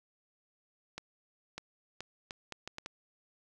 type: accelerating click train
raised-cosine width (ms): 0.2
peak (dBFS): -23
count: 8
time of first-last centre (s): 0.98-2.861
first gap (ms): 600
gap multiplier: 0.71
effects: none